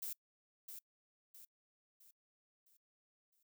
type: noise with echo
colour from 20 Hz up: violet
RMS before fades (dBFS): -43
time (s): 0.02-0.13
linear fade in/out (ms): 5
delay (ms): 660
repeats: 5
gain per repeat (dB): -7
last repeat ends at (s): 3.43
effects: noise-tail reverb RT60 0.1 s tail -24 dB re dry